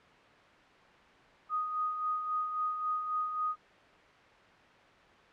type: tone with tremolo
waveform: sine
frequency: 1244 Hz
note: D#6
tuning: 1 cent flat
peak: -28 dBFS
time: 1.49-3.56 s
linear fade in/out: 50 ms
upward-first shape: sine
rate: 3.7 Hz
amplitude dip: 50%
effects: white hiss -57 dBFS RMS until 5.32 s + low-pass 2000 Hz 12 dB/octave